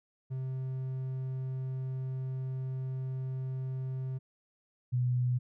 triangle / sine tone pair in turn, 130.81 / 124.22 Hz, C3 / B2, 0 / +10 cents, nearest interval minor second, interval 90 cents, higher first, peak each -31 / -26 dBFS, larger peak second, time 0.3-4.19 / 4.92-5.39 s, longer first, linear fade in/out 20 ms, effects none

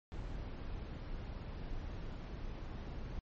brown noise, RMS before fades -43 dBFS, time 0.12-3.19 s, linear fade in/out 0 ms, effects low-pass 5000 Hz 12 dB/octave + MP3 32 kbps

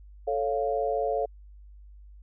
sine chord, A augmented, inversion none, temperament equal, 440 / 554.4 / 698.5 Hz, A4 / C#5 / E#5, 0 / 0 / 0 cents, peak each -29 dBFS, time 0.27-1.26 s, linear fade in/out 10 ms, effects added 50 Hz sine -46 dBFS peak until 2.22 s

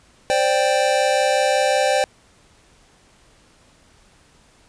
square chord, C suspended second, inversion none, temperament just, 523.3 / 588.7 / 784.9 Hz, C5 / D5 / G5, 0 / +4 / +2 cents, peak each -21 dBFS, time 0.3-2.04 s, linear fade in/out 0 ms, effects pink hiss -54 dBFS RMS until 4.68 s + resampled to 22050 Hz

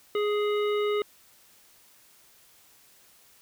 harmonic tone, 416.5 Hz, G#4, 5 cents sharp, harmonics 1 / 3 / 5 / 7 / 9, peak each -24 / -34 / -38 / -41 / -43 dBFS, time 0.15-1.02 s, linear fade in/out 2 ms, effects white hiss -58 dBFS RMS until 3.41 s

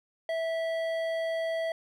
triangle tone with hard clipping, 655 Hz, E5, 11 cents flat, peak -30 dBFS, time 0.29-1.72 s, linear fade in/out 2 ms, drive 14 dB, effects none

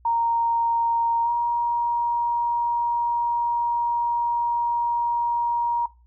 sine tone with pitch glide, 930 to 946.3 Hz, A#5 to A#5, -4 to +26 cents, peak -19 dBFS, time 0.05-5.86 s, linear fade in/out 5 ms, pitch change +30 cents, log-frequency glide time 1.24-1.29 s, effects noise-tail reverb RT60 0.3 s tail -20 dB re dry + added 60 Hz sine -52 dBFS peak until 6.06 s

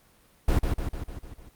brown noise with echo, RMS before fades -21 dBFS, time 0.48-0.59 s, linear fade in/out 5 ms, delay 150 ms, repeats 6, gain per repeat -4 dB, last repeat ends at 1.49 s, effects pink hiss -60 dBFS RMS until 1.55 s + Opus 32 kbps

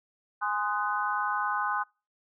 sine chord, Ab dominant seventh, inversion none, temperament just, 830.6 / 1038.3 / 1245.9 / 1495.1 Hz, Ab5 / C6 / Eb6 / Gb6, 0 / -14 / +2 / +18 cents, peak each -32 dBFS, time 0.41-1.84 s, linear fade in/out 20 ms, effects noise-tail reverb RT60 0.3 s tail -26 dB re dry

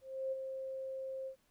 sine tone with ADSR envelope, 530 Hz, C5, 22 cents sharp, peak -33 dBFS, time 0.01-1.36 s, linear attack 310 ms, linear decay 23 ms, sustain -6 dB, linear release 91 ms, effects pink hiss -74 dBFS RMS until 1.5 s

